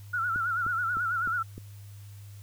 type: tone with vibrato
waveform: sine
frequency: 1397 Hz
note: F6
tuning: in tune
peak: -26 dBFS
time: 0.13-1.43 s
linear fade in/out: 10 ms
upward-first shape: sine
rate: 9.2 Hz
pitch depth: 96 cents each way
type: click train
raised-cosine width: 3 ms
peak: -28 dBFS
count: 5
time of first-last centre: 0.36-1.58 s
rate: 3.28 Hz
effects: added 101 Hz sine -43 dBFS peak until 2.42 s + white hiss -58 dBFS RMS until 2.42 s